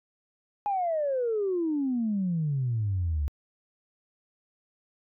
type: exponential sweep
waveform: sine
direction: down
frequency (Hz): 836 to 69.5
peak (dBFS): -24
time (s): 0.66-3.28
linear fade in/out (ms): 0
effects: tanh soft clip ceiling -20 dBFS